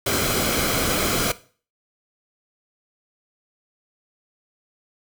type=noise with comb filter; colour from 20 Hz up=pink; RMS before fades=-22 dBFS; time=0.06-1.32 s; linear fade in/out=5 ms; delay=1.1 ms; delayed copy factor=-0.55; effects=noise-tail reverb RT60 0.4 s tail -17 dB re dry